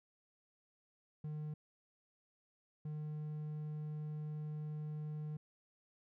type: tone bursts at uneven times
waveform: triangle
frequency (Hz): 151.9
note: D#3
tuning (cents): -41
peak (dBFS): -38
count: 2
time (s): 1.24-1.54 / 2.85-5.37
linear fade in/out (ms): 5
effects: none